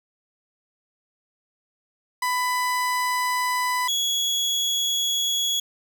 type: tone pair in turn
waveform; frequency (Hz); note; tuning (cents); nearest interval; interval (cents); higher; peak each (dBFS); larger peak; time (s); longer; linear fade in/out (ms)
30% pulse; 997 / 3353; B5 / G#7; +16 / +16; octave + major sixth; 2100; second; -19; neither; 2.22-3.88 / 3.88-5.6; second; 5
effects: none